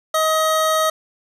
square tone pair together, 632 / 1262.7 Hz, D#5 / D#6, +27 / +25 cents, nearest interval octave, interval 1198 cents, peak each -19 dBFS, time 0.14-0.9 s, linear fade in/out 5 ms, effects resampled to 32000 Hz + 8-bit

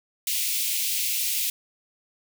white high-pass noise, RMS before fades -26 dBFS, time 0.27-1.5 s, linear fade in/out 2 ms, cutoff 2200 Hz, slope 48 dB/octave, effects none

